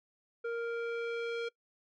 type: tone with low-pass filter sweep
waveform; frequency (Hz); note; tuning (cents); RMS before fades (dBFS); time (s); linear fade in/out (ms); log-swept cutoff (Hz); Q
square; 466.2; A#4; 0; -36; 0.44-1.49; 10; 1400 to 3400; 1.3
effects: noise-tail reverb RT60 0.1 s tail -23 dB re dry